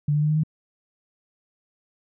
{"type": "tone with pitch steps", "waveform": "sine", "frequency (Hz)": [146.83, 149.05, 151.31, 153.6, 155.92], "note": ["D3", "D3", "D#3", "D#3", "D#3"], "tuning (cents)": [0, 26, -48, -22, 4], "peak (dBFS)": -18, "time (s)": [0.08, 0.435], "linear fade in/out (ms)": 5, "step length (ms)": 71, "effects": []}